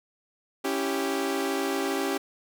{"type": "chord", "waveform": "sawtooth", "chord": "C# diminished", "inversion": "none", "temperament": "equal", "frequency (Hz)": [277.2, 329.6, 392], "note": ["C#4", "E4", "G4"], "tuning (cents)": [0, 0, 0], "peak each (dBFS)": [-26, -30, -25], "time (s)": [0.64, 2.18], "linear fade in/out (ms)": 10, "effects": []}